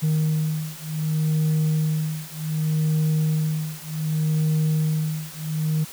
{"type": "beating tone pair", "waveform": "sine", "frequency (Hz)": [155.56, 156.22], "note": ["D#3", "D#3"], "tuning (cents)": [0, 7], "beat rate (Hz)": 0.66, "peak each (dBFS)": -21, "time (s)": [0.02, 5.85], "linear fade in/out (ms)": 20, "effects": ["tanh soft clip ceiling -17 dBFS", "white hiss -40 dBFS RMS until 5.92 s"]}